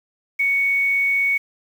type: tone with quantisation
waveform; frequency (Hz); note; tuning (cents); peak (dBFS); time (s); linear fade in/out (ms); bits
sine; 2226; C#7; +7; -16; 0.39-1.38; 10; 7
effects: none